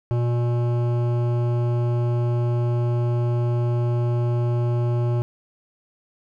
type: tone with hard clipping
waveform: sine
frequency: 120 Hz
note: B2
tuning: 49 cents flat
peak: -21 dBFS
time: 0.11-5.22 s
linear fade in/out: 0 ms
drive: 14 dB
effects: none